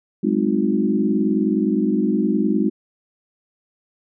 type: tone cluster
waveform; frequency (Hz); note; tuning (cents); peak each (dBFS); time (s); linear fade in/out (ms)
sine; 191.9 / 211.2 / 261.3 / 311.9 / 362.8; G3 / G#3 / C4 / D#4 / F#4; -37 / +29 / -2 / +4 / -34; -24 / -20 / -24 / -22 / -25; 0.23-2.7; 10
effects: none